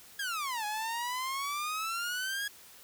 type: exponential two-way sweep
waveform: sawtooth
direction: down then up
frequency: 1669 to 830.6 to 1669 Hz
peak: -29 dBFS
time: 0.19-2.48 s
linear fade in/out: 5 ms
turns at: 0.65 s
effects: white hiss -54 dBFS RMS until 2.83 s